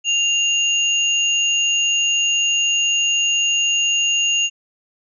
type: tone pair together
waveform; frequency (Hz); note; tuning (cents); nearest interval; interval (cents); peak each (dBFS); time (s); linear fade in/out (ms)
sine; 2794 / 6672; F7 / G#8; 0 / +7; octave + minor third; 1507; -16 / -22; 0.04-4.5; 50
effects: none